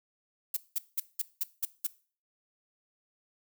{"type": "noise bursts", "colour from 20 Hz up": "violet", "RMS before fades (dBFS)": -30, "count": 7, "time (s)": [0.54, 1.869], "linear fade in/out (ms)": 5, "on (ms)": 27, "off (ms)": 190, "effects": ["noise-tail reverb RT60 0.4 s tail -19 dB re dry"]}